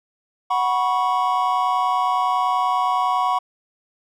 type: chord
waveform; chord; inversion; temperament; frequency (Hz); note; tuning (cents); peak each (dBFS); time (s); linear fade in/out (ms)
triangle; F# suspended fourth; none; equal with one note detuned; 740 / 978.7 / 1108.7; F#5 / B5 / C#6; 0 / -16 / 0; -20; 0.5-3.39; 10
effects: none